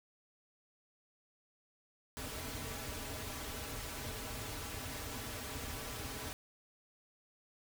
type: noise with comb filter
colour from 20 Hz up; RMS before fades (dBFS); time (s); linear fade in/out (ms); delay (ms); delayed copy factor
pink; -43; 2.17-6.33; 0; 5.6; -0.75
effects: none